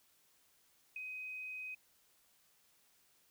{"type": "tone with ADSR envelope", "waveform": "sine", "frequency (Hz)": 2515, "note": "D#7", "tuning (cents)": 18, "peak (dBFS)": -37, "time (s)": [0.96, 1.75], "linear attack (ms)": 4, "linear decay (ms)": 4, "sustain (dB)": -5, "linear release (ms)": 9, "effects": ["white hiss -71 dBFS RMS until 3.3 s"]}